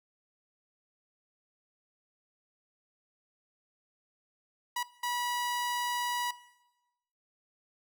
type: tone bursts at uneven times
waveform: sawtooth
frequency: 972 Hz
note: B5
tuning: 28 cents flat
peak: -27 dBFS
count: 2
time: 4.76-4.83 / 5.03-6.31 s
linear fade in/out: 5 ms
effects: noise-tail reverb RT60 1.0 s tail -19 dB re dry